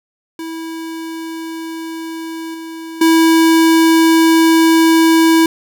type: tone with level steps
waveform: square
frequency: 326.1 Hz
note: E4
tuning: 19 cents flat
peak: -24 / -27 / -8 dBFS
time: 0.39-5.46 s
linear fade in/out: 2 ms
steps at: 2.54 / 3.01 s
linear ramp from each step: 5 ms
effects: none